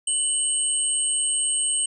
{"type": "tone pair together", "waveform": "sine", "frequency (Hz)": [2970, 8478], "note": ["F#7", "C9"], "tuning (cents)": [6, 22], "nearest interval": "octave + tritone", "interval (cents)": 1816, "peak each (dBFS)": [-29, -21], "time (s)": [0.07, 1.86], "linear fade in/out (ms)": 5, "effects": []}